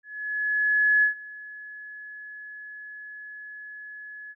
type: tone with ADSR envelope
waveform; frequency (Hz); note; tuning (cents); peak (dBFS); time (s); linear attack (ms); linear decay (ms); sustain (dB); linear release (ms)
sine; 1700; G#6; +40; -16; 0.03-4.35; 1000; 110; -22; 44
effects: none